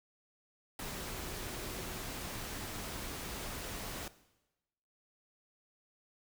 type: tone in noise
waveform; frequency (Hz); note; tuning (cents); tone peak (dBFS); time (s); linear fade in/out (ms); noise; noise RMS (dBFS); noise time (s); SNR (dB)
sine; 370; F#4; 0; -50; 0.98-2.05; 2; pink; -42; 0.79-4.08; -11
effects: noise-tail reverb RT60 1.0 s tail -17 dB re dry